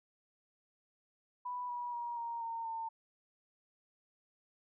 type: tone with pitch steps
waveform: sine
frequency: 987 / 968.9 / 951.2 / 933.8 / 916.7 / 899.9 Hz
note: B5 / B5 / A#5 / A#5 / A#5 / A5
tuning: -1 / -33 / +35 / +3 / -29 / +39 cents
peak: -37 dBFS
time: 1.45-2.89 s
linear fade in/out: 10 ms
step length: 240 ms
effects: none